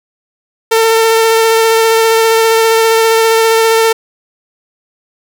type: tone with vibrato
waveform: sawtooth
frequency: 450 Hz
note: A4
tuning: 39 cents sharp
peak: -3 dBFS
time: 0.71-3.93 s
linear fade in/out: 10 ms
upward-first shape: sine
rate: 15 Hz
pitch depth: 13 cents each way
effects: none